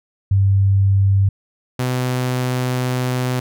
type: tone pair in turn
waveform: sine / sawtooth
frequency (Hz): 98 / 126.47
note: G2 / B2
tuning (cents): 0 / +42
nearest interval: major third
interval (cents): 442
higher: second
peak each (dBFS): -11 / -14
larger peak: first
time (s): 0.31-1.29 / 1.79-3.4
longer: second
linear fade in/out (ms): 5
effects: none